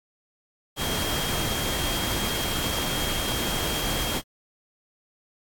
sine tone in noise, 3237 Hz, G#7, 45 cents flat, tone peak -32 dBFS, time 0.76-4.22 s, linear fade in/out 50 ms, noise pink, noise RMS -28 dBFS, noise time 0.76-4.22 s, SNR -7 dB, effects AAC 64 kbps

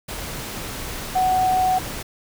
sine tone in noise, 744 Hz, F#5, 9 cents sharp, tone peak -16 dBFS, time 1.15-1.79 s, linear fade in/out 10 ms, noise pink, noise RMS -31 dBFS, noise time 0.08-2.03 s, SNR +12 dB, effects none

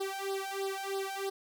sawtooth tone with flanger, 390 Hz, G4, 9 cents flat, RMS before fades -36 dBFS, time 0-1.3 s, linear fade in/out 10 ms, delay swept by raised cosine 0.21 to 1.31 ms, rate 3.1 Hz, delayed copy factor +0.95, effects none

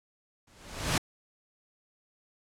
pink noise with exponential growth, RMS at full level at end -23 dBFS, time 0.47-0.98 s, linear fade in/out 5 ms, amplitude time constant 110 ms, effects low-pass 9000 Hz 12 dB/octave

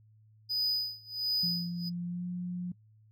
triangle tone with tremolo, 4978 Hz, D#8, in tune, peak -25 dBFS, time 0.49-1.9 s, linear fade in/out 20 ms, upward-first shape sine, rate 1.4 Hz, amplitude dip 95%
sine tone with pitch glide, 174.61 to 178.28 Hz, F3 to F3, 0 to +36 cents, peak -33 dBFS, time 1.43-2.72 s, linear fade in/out 5 ms, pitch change +36 cents, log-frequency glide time 2.07-2.26 s
effects noise-tail reverb RT60 0.1 s tail -23 dB re dry + added 108 Hz sine -58 dBFS peak until 3.11 s

